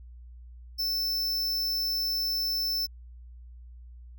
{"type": "tone", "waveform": "square", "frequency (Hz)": 5300, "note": "E8", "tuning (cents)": 9, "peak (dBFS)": -27, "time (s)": [0.78, 2.87], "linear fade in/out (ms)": 20, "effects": ["added 60 Hz sine -44 dBFS peak until 4.18 s"]}